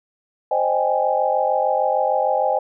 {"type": "chord", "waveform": "sine", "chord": "Ab major seventh", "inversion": "first", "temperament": "equal with one note detuned", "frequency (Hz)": [523.3, 616.9, 784, 830.6], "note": ["C5", "Eb5", "G5", "Ab5"], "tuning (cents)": [0, -15, 0, 0], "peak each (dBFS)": -22, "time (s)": [0.51, 2.59], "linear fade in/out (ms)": 5, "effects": []}